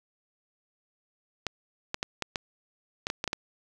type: clicks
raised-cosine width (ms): 0.2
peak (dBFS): -12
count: 10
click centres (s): 1.467 / 1.944 / 2.029 / 2.223 / 2.358 / 3.069 / 3.101 / 3.241 / 3.277 / 3.331
effects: none